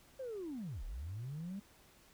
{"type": "linear two-way sweep", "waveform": "sine", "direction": "down then up", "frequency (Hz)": [545, 32.64, 205.5], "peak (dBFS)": -39, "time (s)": [0.19, 1.6], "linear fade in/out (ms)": 10, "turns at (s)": 0.84, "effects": ["tanh soft clip ceiling -37 dBFS", "pink hiss -64 dBFS RMS until 2.13 s"]}